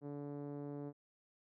5% pulse tone with low-pass filter, 144.2 Hz, D3, 31 cents flat, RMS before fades -45 dBFS, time 0.01-0.93 s, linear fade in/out 50 ms, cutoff 360 Hz, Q 1.3, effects none

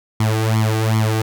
sawtooth tone with flanger, 110 Hz, A2, in tune, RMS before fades -17 dBFS, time 0.2-1.22 s, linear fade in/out 5 ms, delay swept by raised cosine 0.91 to 2.61 ms, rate 2.6 Hz, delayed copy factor +0.95, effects none

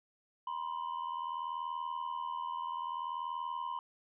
triangle ring-modulated tone, 1000 Hz, B5, 21 cents sharp, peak -31 dBFS, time 0.47-3.79 s, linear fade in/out 2 ms, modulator 40.3 Hz, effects resampled to 8000 Hz

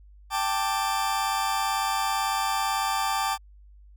40% pulse chord, G suspended second, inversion none, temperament just, 784 / 882 / 1176 Hz, G5 / A5 / D6, 0 / +4 / +2 cents, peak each -28 dBFS, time 0.3-3.38 s, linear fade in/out 50 ms, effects added 50 Hz sine -48 dBFS peak until 3.96 s

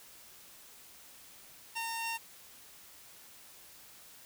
sawtooth tone pair together, 914 / 2739 Hz, A#5 / F7, -34 / -34 cents, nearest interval octave + perfect fifth, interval 1900 cents, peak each -33 / -36 dBFS, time 1.75-2.18 s, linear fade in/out 20 ms, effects white hiss -55 dBFS RMS until 4.25 s

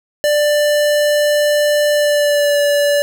square tone with pitch glide, 591 to 578.5 Hz, D5 to D5, +11 to -26 cents, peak -12 dBFS, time 0.24-3.02 s, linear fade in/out 0 ms, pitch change -37 cents, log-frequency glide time 1.93-2.6 s, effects none

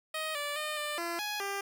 10% pulse tone with pitch steps, 627 / 582 / 608 / 595 / 340.7 / 835 / 397.6 Hz, D#5 / D5 / D#5 / D5 / F4 / G#5 / G4, +13 / -16 / -40 / +22 / -43 / +9 / +25 cents, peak -25 dBFS, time 0.14-1.61 s, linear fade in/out 5 ms, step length 210 ms, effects 10-bit

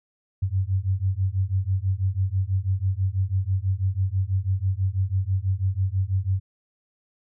sine beating tone pair, 92.5 / 98.6 Hz, F#2 / G2, 0 / +11 cents, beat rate 6.1 Hz, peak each -24 dBFS, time 0.42-6.4 s, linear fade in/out 10 ms, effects none

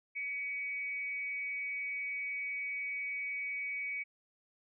sine tone with amplitude modulation, 2255 Hz, C#7, 29 cents sharp, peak -33 dBFS, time 0.15-4.04 s, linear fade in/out 20 ms, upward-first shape sine, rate 274 Hz, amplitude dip 45%, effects none

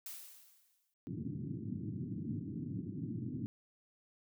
blue noise with exponential decay, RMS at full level -44 dBFS, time 0.06-0.94 s, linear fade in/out 2 ms, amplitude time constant 190 ms
pink band-pass noise, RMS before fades -41 dBFS, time 1.07-3.46 s, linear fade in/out 0 ms, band 100 to 320 Hz, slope 48 dB/octave
effects none

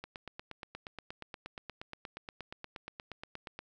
click train, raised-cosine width 0.3 ms, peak -26 dBFS, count 31, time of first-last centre 0.04-3.59 s, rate 8.45 Hz, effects none

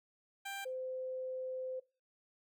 15% pulse / sine tone pair in turn, 790 / 515.5 Hz, G5 / C5, +13 / -26 cents, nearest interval perfect fifth, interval 739 cents, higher first, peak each -34 / -38 dBFS, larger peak first, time 0.45-0.65 / 0.65-1.8 s, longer second, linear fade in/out 10 ms, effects noise-tail reverb RT60 0.3 s tail -20 dB re dry

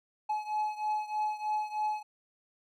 triangle beating tone pair, 850 / 853.2 Hz, G#5 / G#5, +40 / +46 cents, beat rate 3.2 Hz, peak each -30 / -33 dBFS, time 0.29-2.03 s, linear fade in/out 10 ms, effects none

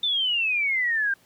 sine exponential sweep, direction down, 3600 to 1568 Hz, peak -21 dBFS, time 0.03-1.14 s, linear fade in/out 5 ms, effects pink hiss -59 dBFS RMS until 1.25 s + high-pass 100 Hz 12 dB/octave

